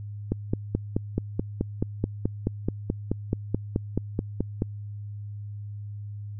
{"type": "click train", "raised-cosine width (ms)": 3, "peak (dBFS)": -11, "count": 21, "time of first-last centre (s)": [0.32, 4.621], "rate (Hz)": 4.65, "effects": ["added 103 Hz sine -34 dBFS peak until 6.39 s"]}